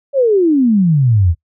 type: exponential sweep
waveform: sine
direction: down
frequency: 574 to 78.9 Hz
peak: -8 dBFS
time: 0.13-1.35 s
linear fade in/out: 50 ms
effects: noise-tail reverb RT60 0.1 s tail -22 dB re dry